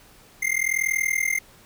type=tone with amplitude modulation; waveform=square; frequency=2100 Hz; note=C7; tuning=6 cents sharp; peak=-18 dBFS; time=0.42-1.39 s; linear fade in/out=10 ms; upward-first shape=sine; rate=40.8 Hz; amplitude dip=95%; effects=pink hiss -52 dBFS RMS until 1.65 s